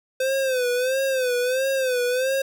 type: tone with vibrato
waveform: square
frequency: 514 Hz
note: C5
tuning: 31 cents flat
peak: -21 dBFS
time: 0.2-2.42 s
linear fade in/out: 5 ms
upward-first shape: sine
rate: 1.5 Hz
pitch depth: 89 cents each way
effects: none